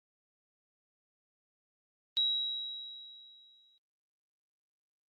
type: tone with exponential decay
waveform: sine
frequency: 3859 Hz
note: B7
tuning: 41 cents flat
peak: -25 dBFS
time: 2.17-3.78 s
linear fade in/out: 0 ms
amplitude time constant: 350 ms
effects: Opus 32 kbps